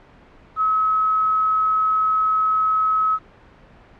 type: tone with quantisation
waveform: sine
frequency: 1284 Hz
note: E6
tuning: 46 cents flat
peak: -15 dBFS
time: 0.56-3.19 s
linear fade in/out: 50 ms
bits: 7
effects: pink hiss -48 dBFS RMS until 3.99 s + low-pass 2000 Hz 12 dB/octave